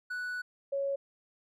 triangle / sine tone pair in turn, 1480 / 554.4 Hz, F#6 / C#5, 0 / 0 cents, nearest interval octave + perfect fourth, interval 1700 cents, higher first, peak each -32 / -29 dBFS, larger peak second, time 0.1-0.42 / 0.72-0.96 s, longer first, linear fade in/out 10 ms, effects none

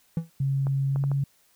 triangle tone with exponential decay, 164.81 Hz, E3, in tune, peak -18 dBFS, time 0.17-0.3 s, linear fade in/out 2 ms, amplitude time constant 27 ms
sine tone with pitch glide, 136.8 to 138.95 Hz, C#3 to C#3, -23 to +4 cents, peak -22 dBFS, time 0.4-1.24 s, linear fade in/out 5 ms, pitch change +27 cents, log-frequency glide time 0.89-1.03 s
clicks, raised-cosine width 1 ms, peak -23 dBFS, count 4, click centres 0.669 / 0.96 / 1.039 / 1.116 s
effects white hiss -63 dBFS RMS until 1.55 s

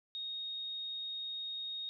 sine tone, 3729 Hz, A#7, in tune, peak -38 dBFS, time 0.15-1.89 s, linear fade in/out 0 ms, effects none

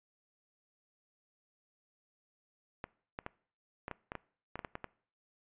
clicks, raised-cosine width 0.5 ms, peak -24 dBFS, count 12, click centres 2.841 / 3.189 / 3.264 / 3.881 / 3.913 / 4.119 / 4.153 / 4.556 / 4.592 / 4.648 / 4.754 / 4.843 s, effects noise-tail reverb RT60 0.5 s tail -22 dB re dry + resampled to 8000 Hz

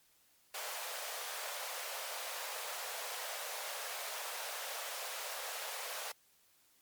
pink high-pass noise, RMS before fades -42 dBFS, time 0.54-6.12 s, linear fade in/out 5 ms, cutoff 500 Hz, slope 48 dB/octave, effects white hiss -69 dBFS RMS until 6.81 s + MP3 96 kbps

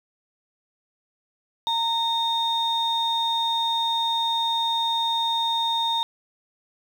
sine tone pair together, 920 / 3680 Hz, A#5 / A#7, -23 / -23 cents, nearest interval 2 octaves, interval 2400 cents, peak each -23 dBFS, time 1.67-6.03 s, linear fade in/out 0 ms, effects tanh soft clip ceiling -15 dBFS + 8-bit

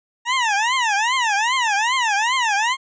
20% pulse tone with vibrato, 919 Hz, A#5, 25 cents flat, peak -12 dBFS, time 0.25-2.77 s, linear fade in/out 50 ms, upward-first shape triangle, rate 2.5 Hz, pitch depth 280 cents each way, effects resampled to 16000 Hz

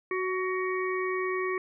harmonic tone with a mistuned harmonic, 374.2 Hz, F#4, 20 cents sharp, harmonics 1 / 3 / 5 / 6, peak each -29 / -34 / -36 / -37 dBFS, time 0.11-1.58 s, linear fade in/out 2 ms, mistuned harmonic 1, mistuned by -16 cents, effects none

